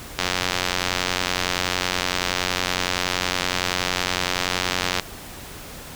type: click train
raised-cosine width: 0.2 ms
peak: -3 dBFS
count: 437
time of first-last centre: 0.19-4.997 s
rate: 90.7 Hz
effects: pink hiss -38 dBFS RMS until 5.95 s